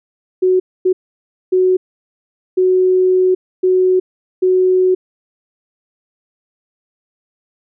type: tone bursts at uneven times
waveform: sine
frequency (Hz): 370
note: F#4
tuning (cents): 0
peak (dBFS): -9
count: 6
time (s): 0.42-0.6 / 0.85-0.93 / 1.52-1.77 / 2.57-3.35 / 3.63-4 / 4.42-4.95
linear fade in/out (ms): 10
effects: none